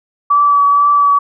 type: tone with vibrato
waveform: sine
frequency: 1149 Hz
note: D6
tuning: 38 cents flat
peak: -7 dBFS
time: 0.3-1.19 s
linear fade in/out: 10 ms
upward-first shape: triangle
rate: 2.1 Hz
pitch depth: 19 cents each way
effects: none